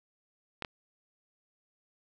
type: clicks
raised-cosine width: 0.3 ms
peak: -20 dBFS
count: 2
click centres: 0.623 / 0.648 s
effects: none